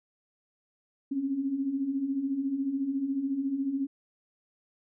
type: beating tone pair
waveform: sine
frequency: 261.6 / 275.6 Hz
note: C4 / C#4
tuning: 0 / -10 cents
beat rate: 14 Hz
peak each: -35 / -28 dBFS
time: 1.11-3.87 s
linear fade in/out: 10 ms
effects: none